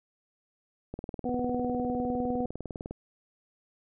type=click train; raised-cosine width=2 ms; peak=-23 dBFS; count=40; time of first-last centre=0.94-2.91 s; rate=19.8 Hz
type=harmonic tone; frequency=246.9 Hz; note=B3; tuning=in tune; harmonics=1 / 2 / 3; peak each=-30 / -33 / -35 dBFS; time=1.25-2.46 s; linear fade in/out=5 ms
effects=none